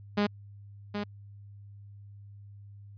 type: tone with echo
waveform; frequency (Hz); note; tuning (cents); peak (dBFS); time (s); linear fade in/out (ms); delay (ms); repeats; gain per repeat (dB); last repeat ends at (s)
sawtooth; 205.7; G#3; -16; -20; 0.17-0.27; 10; 770; 1; -7; 1.04
effects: added 101 Hz sine -46 dBFS peak until 2.97 s + resampled to 11025 Hz